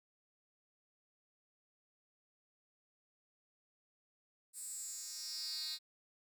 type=tone with high-pass filter sweep; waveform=10% pulse; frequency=311.1 Hz; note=D#4; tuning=in tune; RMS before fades=-44 dBFS; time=4.53-5.79 s; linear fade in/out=50 ms; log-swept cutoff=9000 to 3900 Hz; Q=5; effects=none